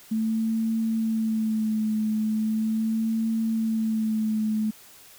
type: tone with vibrato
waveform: sine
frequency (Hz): 220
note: A3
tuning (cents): 0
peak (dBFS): -22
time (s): 0.11-4.71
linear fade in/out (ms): 10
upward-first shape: sine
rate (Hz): 0.39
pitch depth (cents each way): 32
effects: white hiss -50 dBFS RMS until 5.18 s